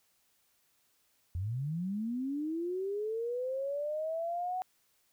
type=linear sweep; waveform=sine; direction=up; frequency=82.41 to 748 Hz; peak=-32 dBFS; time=1.35-4.62 s; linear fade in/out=0 ms; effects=white hiss -72 dBFS RMS until 5.12 s